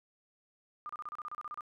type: tone bursts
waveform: sine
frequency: 1210 Hz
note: D#6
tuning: 49 cents flat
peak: -38 dBFS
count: 12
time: 0.86-1.608 s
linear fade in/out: 0 ms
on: 33 ms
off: 32 ms
effects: none

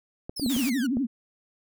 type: clicks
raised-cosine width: 2 ms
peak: -21 dBFS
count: 5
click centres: 0.295 / 0.397 / 0.462 / 0.565 / 0.97 s
type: exponential sweep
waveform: sawtooth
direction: down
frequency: 5430 to 1396.9 Hz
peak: -30 dBFS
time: 0.36-0.87 s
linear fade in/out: 10 ms
type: tone with vibrato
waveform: sine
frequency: 255.6 Hz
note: C4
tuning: 40 cents flat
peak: -23 dBFS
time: 0.41-1.07 s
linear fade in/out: 20 ms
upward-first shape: triangle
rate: 12 Hz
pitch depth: 250 cents each way
type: noise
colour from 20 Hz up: white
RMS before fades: -35 dBFS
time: 0.49-0.7 s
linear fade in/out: 10 ms
effects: none

